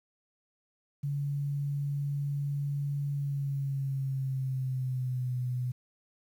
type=tone with pitch glide; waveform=sine; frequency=142.3 to 125.32 Hz; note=C#3 to B2; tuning=+46 to +26 cents; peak=-29 dBFS; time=1.03-5.72 s; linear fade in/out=10 ms; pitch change=-220 cents; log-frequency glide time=3.12-5.38 s; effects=10-bit